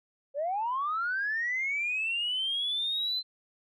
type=linear sweep; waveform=sine; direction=up; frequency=538 to 4101 Hz; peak=-27 dBFS; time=0.34-3.23 s; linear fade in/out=50 ms; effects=tanh soft clip ceiling -23 dBFS